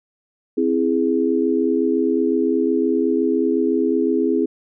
sine chord, C augmented, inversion none, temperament equal, 261.6 / 329.6 / 415.3 Hz, C4 / E4 / G#4, 0 / 0 / 0 cents, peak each -20 dBFS, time 0.57-4.46 s, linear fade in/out 10 ms, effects none

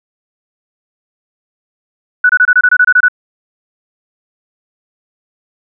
sine tone bursts, 1480 Hz, F#6, in tune, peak -4 dBFS, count 11, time 2.24-3.084 s, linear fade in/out 5 ms, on 54 ms, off 25 ms, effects none

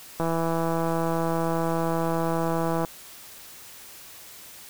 click train, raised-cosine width 1 ms, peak -13 dBFS, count 438, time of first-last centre 0.2-2.848 s, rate 165 Hz, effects white hiss -45 dBFS RMS until 4.69 s

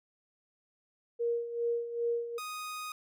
sine tone with tremolo, 470.2 Hz, A#4, 15 cents sharp, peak -27 dBFS, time 1.19-2.39 s, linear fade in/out 20 ms, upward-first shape sine, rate 2.5 Hz, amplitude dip 70%
sawtooth tone, 1244.5 Hz, D#6, in tune, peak -34 dBFS, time 2.38-2.92 s, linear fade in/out 2 ms
effects none

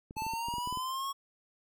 clicks, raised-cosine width 3 ms, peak -31 dBFS, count 11, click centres 0.109 / 0.168 / 0.221 / 0.266 / 0.336 / 0.485 / 0.539 / 0.583 / 0.674 / 0.726 / 0.773 s
square exponential sweep, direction up, 869 to 1108.7 Hz, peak -34 dBFS, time 0.16-1.13 s, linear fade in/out 20 ms
effects none

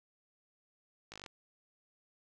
slowing click train, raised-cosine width 0.2 ms, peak -29 dBFS, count 8, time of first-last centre 1.12-1.262 s, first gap 18 ms, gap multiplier 1.04, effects none

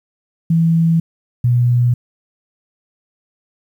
sine tone pair in turn, 165 / 121.82 Hz, E3 / B2, +2 / -23 cents, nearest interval perfect fourth, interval 525 cents, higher first, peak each -10 dBFS, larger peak neither, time 0.5-1 / 1.44-1.94 s, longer neither, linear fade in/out 5 ms, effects 8-bit

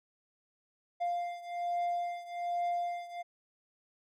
triangle beating tone pair, 698.5 / 699.7 Hz, F5 / F5, 0 / +3 cents, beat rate 1.2 Hz, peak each -32 / -35 dBFS, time 1-3.23 s, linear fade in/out 20 ms, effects none

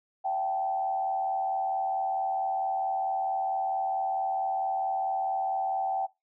sine tone with frequency modulation, 770 Hz, G5, 31 cents flat, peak -26 dBFS, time 0.24-6.07 s, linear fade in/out 20 ms, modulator 84.5 Hz, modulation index 0.64, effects noise-tail reverb RT60 0.2 s tail -20 dB re dry

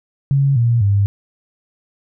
sine tone with pitch steps, 138.59 / 117.89 / 100.29 Hz, C#3 / A#2 / G2, 0 / +20 / +40 cents, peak -11 dBFS, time 0.31-1.06 s, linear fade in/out 0 ms, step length 250 ms, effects none

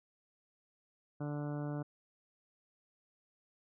harmonic tone, 146.83 Hz, D3, in tune, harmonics 1 / 2 / 3 / 4 / 5 / 6 / 7 / 8 / 9 / 10, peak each -38 / -41 / -49 / -47 / -52 / -56 / -58 / -58 / -58 / -57 dBFS, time 1.2-1.83 s, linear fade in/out 10 ms, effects none

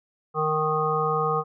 harmonic tone, 154.9 Hz, D#3, 7 cents flat, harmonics 1 / 3 / 5 / 7 / 8, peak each -30 / -26 / -29 / -29 / -26 dBFS, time 0.34-1.44 s, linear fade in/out 50 ms, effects none

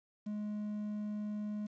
triangle tone with quantisation, 209.7 Hz, G#3, 17 cents sharp, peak -34 dBFS, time 0.26-1.67 s, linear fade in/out 10 ms, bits 10, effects resampled to 16000 Hz

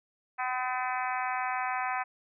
harmonic tone with a mistuned harmonic, 253.3 Hz, B3, 44 cents sharp, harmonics 3 / 4 / 5 / 6 / 7 / 8 / 9 / 10, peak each -33 / -35 / -37 / -39 / -40 / -41 / -42 / -43 dBFS, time 0.38-2.04 s, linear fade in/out 20 ms, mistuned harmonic 6, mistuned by +15 cents, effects none

